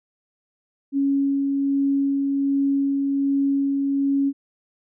sine tone with tremolo, 277.2 Hz, C#4, in tune, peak -17 dBFS, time 0.92-4.33 s, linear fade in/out 50 ms, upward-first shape sine, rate 1.3 Hz, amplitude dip 25%, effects none

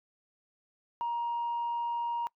sine tone, 943 Hz, A#5, 20 cents sharp, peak -28 dBFS, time 1.01-2.27 s, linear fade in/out 0 ms, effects noise-tail reverb RT60 0.1 s tail -25 dB re dry + tanh soft clip ceiling -27 dBFS

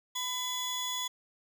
30% pulse tone pair together, 1004 / 3393 Hz, B5 / G#7, +28 / +36 cents, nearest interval octave + major sixth, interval 2108 cents, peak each -35 / -31 dBFS, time 0.15-1.08 s, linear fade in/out 10 ms, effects none

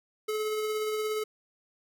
square tone with tremolo, 429.7 Hz, A4, 41 cents flat, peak -28 dBFS, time 0.28-1.24 s, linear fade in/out 10 ms, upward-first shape triangle, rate 17 Hz, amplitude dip 30%, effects none

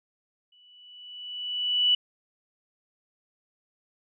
sine tone with exponential growth, 2960 Hz, F#7, in tune, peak -17 dBFS, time 0.52-1.95 s, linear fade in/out 5 ms, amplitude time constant 310 ms, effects none

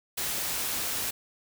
white noise, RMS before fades -31 dBFS, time 0.17-1.11 s, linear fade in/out 10 ms, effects none

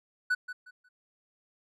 triangle tone with echo, 1488 Hz, F#6, 9 cents sharp, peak -22 dBFS, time 0.3-0.35 s, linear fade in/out 10 ms, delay 180 ms, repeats 3, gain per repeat -12 dB, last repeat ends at 0.89 s, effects resampled to 32000 Hz

